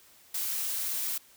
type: noise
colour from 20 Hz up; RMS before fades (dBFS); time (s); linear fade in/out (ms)
blue; -32; 0.34-1.18; 5
effects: white hiss -58 dBFS RMS until 1.36 s